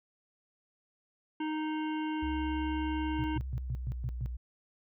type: harmonic tone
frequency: 310.2 Hz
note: D#4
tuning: 5 cents flat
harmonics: 1 / 3 / 5 / 7 / 9 / 10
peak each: -32 / -39 / -46 / -49 / -48 / -54 dBFS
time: 1.4-3.38 s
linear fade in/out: 5 ms
type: tone with pitch glide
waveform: sine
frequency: 69.3 to 60.68 Hz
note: C#2 to B1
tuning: 0 to -30 cents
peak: -35 dBFS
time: 2.22-4.37 s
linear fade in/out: 10 ms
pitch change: -230 cents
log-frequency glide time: 2.97-4.07 s
type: tone bursts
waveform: sine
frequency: 122 Hz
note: B2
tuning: 21 cents flat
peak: -32 dBFS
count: 7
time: 3.19-4.26 s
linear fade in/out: 0 ms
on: 50 ms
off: 120 ms
effects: none